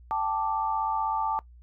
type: chord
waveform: sine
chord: G suspended second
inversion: none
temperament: equal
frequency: 784 / 880 / 1174.7 Hz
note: G5 / A5 / D6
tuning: 0 / 0 / 0 cents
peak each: -33 / -27 / -31 dBFS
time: 0.11-1.39 s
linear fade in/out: 0 ms
effects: noise-tail reverb RT60 0.1 s tail -20 dB re dry + added 60 Hz sine -48 dBFS peak until 1.62 s